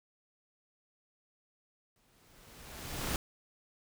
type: noise with exponential growth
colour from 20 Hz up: pink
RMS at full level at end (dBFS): -33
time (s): 1.96-3.16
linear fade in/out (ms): 1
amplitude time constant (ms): 260
effects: none